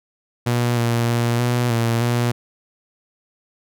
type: tone with pitch steps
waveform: sawtooth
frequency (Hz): 120.4 / 117.6 / 118.4 / 121.6 / 116 / 119.9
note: B2 / A#2 / A#2 / B2 / A#2 / A#2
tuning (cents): -44 / +16 / +27 / -26 / -8 / +49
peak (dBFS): -13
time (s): 0.46-2.32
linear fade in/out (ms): 10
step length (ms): 310
effects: none